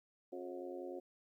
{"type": "harmonic tone with a mistuned harmonic", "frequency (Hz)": 90.1, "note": "F#2", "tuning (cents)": -45, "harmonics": [3, 4, 5, 6, 7, 8], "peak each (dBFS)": [-51, -45, -55, -49, -56, -55], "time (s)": [0.32, 1], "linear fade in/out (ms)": 10, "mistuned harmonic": 5, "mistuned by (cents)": -94, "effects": ["13-bit"]}